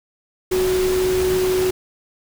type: tone in noise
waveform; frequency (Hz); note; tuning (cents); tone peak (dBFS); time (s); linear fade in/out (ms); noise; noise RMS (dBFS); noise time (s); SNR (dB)
sine; 370.6; F#4; +3; -16; 0.51-1.71; 10; pink; -27; 0.51-1.71; +8
effects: none